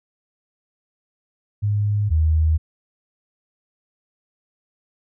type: tone pair in turn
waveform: sine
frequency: 103.7 / 78.89 Hz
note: G#2 / D#2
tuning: -2 / +24 cents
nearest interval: perfect fourth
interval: 474 cents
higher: first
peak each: -17 / -14 dBFS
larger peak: second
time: 1.62-2.1 / 2.1-2.58 s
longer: neither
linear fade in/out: 20 ms
effects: none